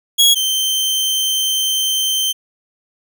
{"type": "tone pair in turn", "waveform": "sawtooth", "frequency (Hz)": [3322, 3115], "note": ["G#7", "G7"], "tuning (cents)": [0, -12], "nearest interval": "minor second", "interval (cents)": 112, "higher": "first", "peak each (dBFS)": [-5, -12], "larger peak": "first", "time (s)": [[0.18, 0.35], [0.35, 2.33]], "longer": "second", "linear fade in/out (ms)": 20, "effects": []}